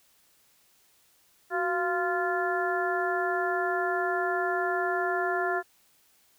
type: harmonic tone with a mistuned harmonic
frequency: 347.5 Hz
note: F4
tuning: 9 cents flat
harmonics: 1 / 2 / 3 / 4 / 5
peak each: -30 / -30 / -36 / -32 / -33 dBFS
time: 1.5-5.63 s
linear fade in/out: 50 ms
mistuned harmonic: 1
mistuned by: +110 cents
effects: white hiss -64 dBFS RMS until 6.38 s